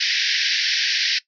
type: band-pass noise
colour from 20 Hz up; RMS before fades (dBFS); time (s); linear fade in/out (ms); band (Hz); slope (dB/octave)
white; -21; 0-1.19; 10; 1600 to 5600; 96
effects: noise-tail reverb RT60 0.1 s tail -18 dB re dry